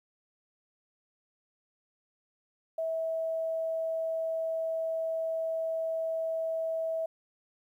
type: tone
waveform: sine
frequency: 650 Hz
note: E5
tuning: 24 cents flat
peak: -29 dBFS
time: 2.78-7.06 s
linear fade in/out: 5 ms
effects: 11-bit